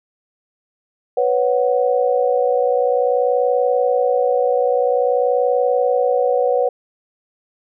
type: chord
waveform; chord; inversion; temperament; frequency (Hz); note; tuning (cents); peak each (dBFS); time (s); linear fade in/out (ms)
sine; B suspended second; none; equal; 493.9 / 554.4 / 740; B4 / C#5 / F#5; 0 / 0 / 0; -16 / -19 / -21; 1.17-6.69; 5
effects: none